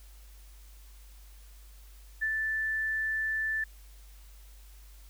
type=tone with ADSR envelope; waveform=sine; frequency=1760 Hz; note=A6; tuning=in tune; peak=-26 dBFS; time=2.21-3.64 s; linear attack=19 ms; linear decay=68 ms; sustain=-2 dB; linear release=4 ms; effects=added 50 Hz sine -49 dBFS peak until 5.09 s + white hiss -60 dBFS RMS until 5.09 s